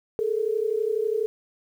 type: tone pair together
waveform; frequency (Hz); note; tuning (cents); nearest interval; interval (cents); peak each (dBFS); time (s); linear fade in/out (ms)
sine; 421.2 / 453.3; G#4 / A#4; +24 / -48; minor second; 128; -25; 0.19-1.26; 0
effects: 9-bit